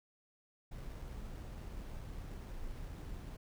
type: noise with sample-and-hold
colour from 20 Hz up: brown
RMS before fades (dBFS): -45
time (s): 0.71-3.37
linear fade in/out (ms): 10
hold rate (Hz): 7350
effects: none